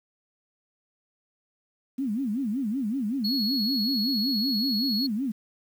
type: tone with vibrato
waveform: sine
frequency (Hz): 239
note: A#3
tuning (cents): +43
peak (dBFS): -25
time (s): 1.98-5.32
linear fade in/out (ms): 10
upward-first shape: sine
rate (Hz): 5.3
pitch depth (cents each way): 280
type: tone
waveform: triangle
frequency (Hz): 4340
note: C#8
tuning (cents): -37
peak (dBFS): -25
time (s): 3.24-5.07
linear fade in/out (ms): 10
effects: 9-bit